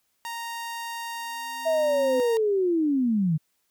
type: tone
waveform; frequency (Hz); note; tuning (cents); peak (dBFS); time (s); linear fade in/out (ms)
sawtooth; 930; A#5; -4; -28; 0.25-2.37; 0
type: tone with exponential growth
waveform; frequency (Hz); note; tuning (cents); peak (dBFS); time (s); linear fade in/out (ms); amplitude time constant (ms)
sine; 261.6; C4; 0; -27; 1.14-2.2; 0; 230
type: linear sweep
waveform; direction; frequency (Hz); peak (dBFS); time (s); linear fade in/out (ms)
sine; down; 659.3 to 147.4; -20; 1.65-3.38; 20
effects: white hiss -72 dBFS RMS until 3.7 s